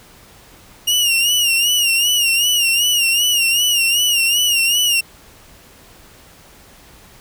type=tone with vibrato; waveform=sawtooth; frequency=2841 Hz; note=F7; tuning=29 cents sharp; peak=-10 dBFS; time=0.87-5.01 s; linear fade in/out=10 ms; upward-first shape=sine; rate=2.6 Hz; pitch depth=82 cents each way; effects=pink hiss -45 dBFS RMS until 7.2 s